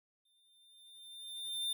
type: tone with exponential growth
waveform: square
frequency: 3598 Hz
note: A7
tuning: 38 cents sharp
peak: -33 dBFS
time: 0.25-1.73 s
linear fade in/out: 5 ms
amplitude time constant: 320 ms
effects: none